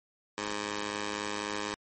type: tone with high-pass filter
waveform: 15% pulse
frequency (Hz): 103.83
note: G#2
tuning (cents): 0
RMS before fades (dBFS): -35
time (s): 0.38-1.74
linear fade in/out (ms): 0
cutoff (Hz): 470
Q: 0.5
effects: MP3 32 kbps

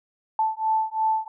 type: beating tone pair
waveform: sine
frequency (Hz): 877 / 879.9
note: A5 / A5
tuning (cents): -6 / 0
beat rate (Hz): 2.9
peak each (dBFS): -24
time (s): 0.39-1.28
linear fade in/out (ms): 2
effects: none

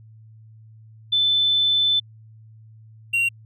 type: tone pair in turn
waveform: sine / triangle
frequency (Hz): 3520 / 2754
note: A7 / F7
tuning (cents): 0 / -25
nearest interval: major third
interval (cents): 425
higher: first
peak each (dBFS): -16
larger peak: neither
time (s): 1.12-2 / 3.13-3.29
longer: first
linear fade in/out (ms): 10
effects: added 110 Hz sine -44 dBFS peak until 3.45 s

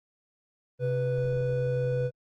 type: tone pair together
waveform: triangle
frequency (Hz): 130.82 / 493.9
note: C3 / B4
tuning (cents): 0 / 0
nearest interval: octave + major seventh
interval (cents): 2300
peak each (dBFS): -26 / -26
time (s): 0.79-2.11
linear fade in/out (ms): 50
effects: Opus 24 kbps

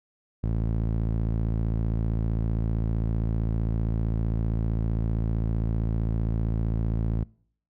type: tone with band-pass filter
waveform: sawtooth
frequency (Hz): 55.4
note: A1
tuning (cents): +13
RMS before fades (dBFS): -26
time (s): 0.43-7.24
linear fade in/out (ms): 10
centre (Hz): 120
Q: 0.78
effects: noise-tail reverb RT60 0.6 s tail -25 dB re dry

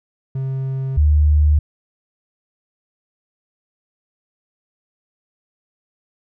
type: tone pair in turn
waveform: triangle / sine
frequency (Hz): 133.3 / 75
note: C3 / D2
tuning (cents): +33 / +37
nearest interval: minor seventh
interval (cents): 996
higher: first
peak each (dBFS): -18 / -10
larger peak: second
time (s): 0.35-0.97 / 0.97-1.59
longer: neither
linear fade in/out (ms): 5
effects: none

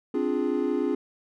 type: chord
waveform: triangle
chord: D half-diminished seventh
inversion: third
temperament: equal with one note detuned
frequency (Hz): 262.5 / 293.7 / 349.2 / 415.3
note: C4 / D4 / F4 / Ab4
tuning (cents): +6 / 0 / 0 / 0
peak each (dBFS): -27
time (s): 0.14-0.95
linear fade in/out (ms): 5
effects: none

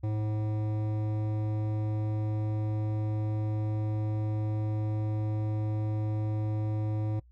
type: tone with hard clipping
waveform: sine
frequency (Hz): 107.2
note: A2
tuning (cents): -45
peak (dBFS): -30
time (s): 0.03-7.2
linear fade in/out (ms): 10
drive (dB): 13
effects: noise-tail reverb RT60 0.1 s tail -24 dB re dry + added 60 Hz sine -54 dBFS peak until 7.31 s

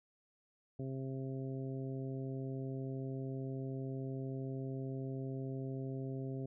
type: harmonic tone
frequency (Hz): 133.1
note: C3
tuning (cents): +30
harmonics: 1 / 2 / 3 / 4 / 5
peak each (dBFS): -40 / -44 / -46 / -53 / -54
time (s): 0.79-6.46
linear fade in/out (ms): 5
effects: none

